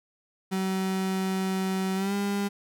35% pulse tone with pitch glide, 189.6 to 200.9 Hz, F#3 to G3, +43 to +43 cents, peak -24 dBFS, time 0.51-2.49 s, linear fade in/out 20 ms, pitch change +100 cents, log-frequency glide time 1.95-2.14 s, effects none

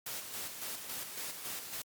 white noise with tremolo, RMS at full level -40 dBFS, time 0.06-1.82 s, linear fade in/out 5 ms, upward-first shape square, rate 3.6 Hz, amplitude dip 45%, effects high-pass 100 Hz 12 dB/octave + Opus 48 kbps

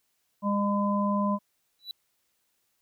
harmonic tone, 203 Hz, G#3, 39 cents flat, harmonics 1 / 3 / 5, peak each -25 / -32 / -29 dBFS, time 0.42-1.39 s, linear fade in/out 50 ms
triangle tone with exponential growth, 3951 Hz, B7, in tune, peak -29 dBFS, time 1.79-1.91 s, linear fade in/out 1 ms, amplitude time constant 26 ms
effects white hiss -74 dBFS RMS until 2.81 s

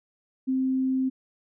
sine tone, 261.6 Hz, C4, in tune, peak -22 dBFS, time 0.47-1.1 s, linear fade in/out 20 ms, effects none

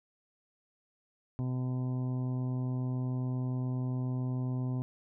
harmonic tone, 127.2 Hz, C3, 48 cents flat, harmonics 1 / 2 / 3 / 4 / 5 / 6 / 7 / 8, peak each -31 / -37 / -48 / -55 / -52 / -56 / -56 / -56 dBFS, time 1.39-4.82 s, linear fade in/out 0 ms, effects none

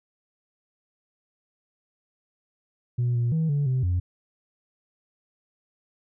sine tone with pitch steps, 121.8 / 119.4 / 160.6 / 143.7 / 129.1 / 89.4 Hz, B2 / A#2 / E3 / D3 / C3 / F2, -24 / +42 / -45 / -37 / -23 / +41 cents, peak -19 dBFS, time 2.98-4 s, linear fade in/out 10 ms, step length 170 ms, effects tanh soft clip ceiling -19 dBFS

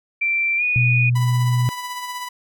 sine tone with pitch glide, 2349 to 2466 Hz, D7 to D#7, 0 to -16 cents, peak -17 dBFS, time 0.21-1.1 s, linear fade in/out 10 ms, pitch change +84 cents, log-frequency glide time 0.57-0.63 s
sine tone, 122.3 Hz, B2, 16 cents flat, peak -15 dBFS, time 0.76-1.69 s, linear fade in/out 0 ms
sawtooth tone with tremolo, 990 Hz, B5, 4 cents sharp, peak -22 dBFS, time 1.15-2.29 s, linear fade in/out 10 ms, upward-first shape sine, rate 16 Hz, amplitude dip 40%
effects none

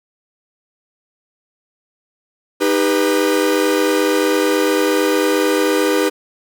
45% pulse chord, Eb augmented, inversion none, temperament equal with one note detuned, 311.1 / 400 / 493.9 Hz, Eb4 / G4 / B4, 0 / +35 / 0 cents, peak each -18 dBFS, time 2.6-6.1 s, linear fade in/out 20 ms, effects none

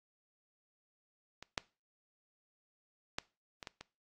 clicks, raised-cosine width 0.2 ms, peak -28 / -15 / -17 / -27 / -25 / -28 dBFS, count 6, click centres 1.426 / 1.578 / 3.185 / 3.628 / 3.672 / 3.81 s, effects noise-tail reverb RT60 0.3 s tail -22 dB re dry + AAC 32 kbps

